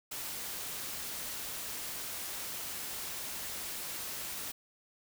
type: noise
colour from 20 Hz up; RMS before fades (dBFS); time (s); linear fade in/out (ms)
white; -40; 0.11-4.52; 10
effects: none